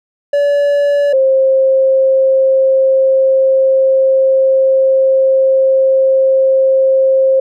triangle / sine tone pair in turn, 573 / 531.2 Hz, D5 / C5, -43 / +26 cents, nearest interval minor second, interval 131 cents, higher first, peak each -7 dBFS, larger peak neither, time 0.33-1.13 / 1.13-7.4 s, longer second, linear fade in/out 5 ms, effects none

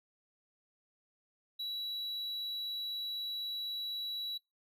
triangle tone, 3916 Hz, B7, 15 cents flat, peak -35 dBFS, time 1.59-4.38 s, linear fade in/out 10 ms, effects noise-tail reverb RT60 0.2 s tail -21 dB re dry

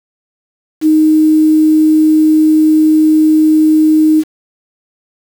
sine tone with quantisation, 311.1 Hz, D#4, in tune, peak -5 dBFS, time 0.81-4.24 s, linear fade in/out 50 ms, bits 5, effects none

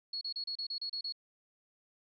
sine tone bursts, 4345 Hz, C#8, 35 cents flat, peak -35 dBFS, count 9, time 0.13-1.124 s, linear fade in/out 5 ms, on 82 ms, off 32 ms, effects none

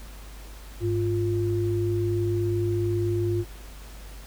sine tone pair together, 103.31 / 349.2 Hz, G#2 / F4, -9 / 0 cents, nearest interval octave + major sixth, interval 2109 cents, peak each -25 / -25 dBFS, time 0.8-3.45 s, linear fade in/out 50 ms, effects added 50 Hz sine -40 dBFS peak until 4.26 s + pink hiss -48 dBFS RMS until 4.26 s

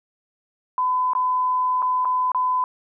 sine tone with dropouts, 1009 Hz, B5, 37 cents sharp, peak -18 dBFS, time 0.78-2.64 s, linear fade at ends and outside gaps 1 ms, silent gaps 1.134-1.151 / 1.821-1.826 / 2.048-2.054 / 2.318-2.347 s, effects none

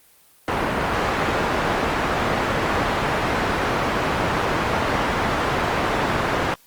white low-pass noise, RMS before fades -22 dBFS, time 0.48-6.54 s, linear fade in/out 0 ms, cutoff 1300 Hz, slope 12 dB/octave, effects white hiss -54 dBFS RMS until 6.66 s + Opus 32 kbps

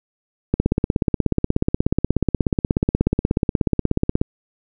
click train, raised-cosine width 3 ms, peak -3 dBFS, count 62, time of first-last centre 0.54-4.215 s, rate 16.6 Hz, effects none

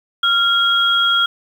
sine tone pair together, 1385 / 3294 Hz, F6 / G#7, -15 / -15 cents, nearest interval octave + minor third, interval 1500 cents, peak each -15 dBFS, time 0.23-1.26 s, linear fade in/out 5 ms, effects 7-bit

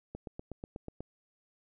click train, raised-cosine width 2 ms, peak -27 dBFS, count 8, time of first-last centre 0.15-1.006 s, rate 8.18 Hz, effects none

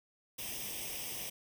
white noise with comb filter, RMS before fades -41 dBFS, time 0.38-1.3 s, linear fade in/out 10 ms, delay 0.35 ms, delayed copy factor +0.75, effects none

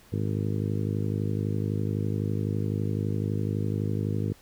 harmonic tone, 51.91 Hz, G#1, in tune, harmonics 2 / 3 / 4 / 5 / 6 / 7 / 8 / 9, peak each -28 / -32 / -34 / -36 / -38 / -39 / -40 / -41 dBFS, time 0.12-4.33 s, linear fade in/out 10 ms, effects pink hiss -56 dBFS RMS until 4.41 s

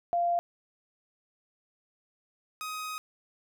sine / sawtooth tone pair in turn, 693 / 1256.4 Hz, F5 / D#6, -14 / +16 cents, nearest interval minor seventh, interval 1030 cents, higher second, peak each -24 / -31 dBFS, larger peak first, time 0.13-0.39 / 2.61-2.98 s, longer second, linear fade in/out 0 ms, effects none

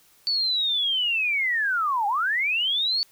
sine linear two-way sweep, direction down then up, 4516 to 784 to 4516 Hz, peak -21 dBFS, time 0.27-3.03 s, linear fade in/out 0 ms, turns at 2.07 s, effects white hiss -58 dBFS RMS until 3.11 s

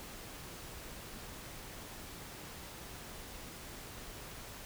silence, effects pink hiss -48 dBFS RMS until 4.65 s

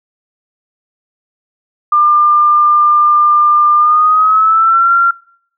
sine tone with pitch glide, 1198 to 1376.1 Hz, D6 to F6, +34 to -26 cents, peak -6 dBFS, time 1.92-5.11 s, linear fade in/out 5 ms, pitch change +240 cents, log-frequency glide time 3.77-4.92 s, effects noise-tail reverb RT60 0.6 s tail -24 dB re dry

